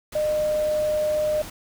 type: tone in noise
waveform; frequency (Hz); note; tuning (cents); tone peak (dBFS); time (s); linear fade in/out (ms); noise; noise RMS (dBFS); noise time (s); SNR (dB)
sine; 609; D#5; -37; -20; 0.15-1.42; 5; pink; -38; 0.12-1.5; +15
effects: none